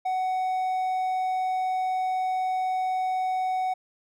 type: tone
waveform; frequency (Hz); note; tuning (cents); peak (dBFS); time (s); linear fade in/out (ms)
triangle; 746; F#5; +14; -22; 0.05-3.74; 10
effects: none